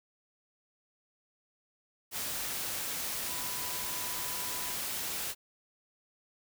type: tone in noise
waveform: sine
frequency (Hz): 992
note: B5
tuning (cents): +7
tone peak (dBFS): -46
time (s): 3.26-4.77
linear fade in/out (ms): 50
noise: white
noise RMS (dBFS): -36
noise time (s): 2.11-5.35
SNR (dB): -13
effects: none